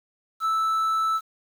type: tone with quantisation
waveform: triangle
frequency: 1315 Hz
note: E6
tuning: 5 cents flat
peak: -19 dBFS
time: 0.4-1.21 s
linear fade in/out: 50 ms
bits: 8
effects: none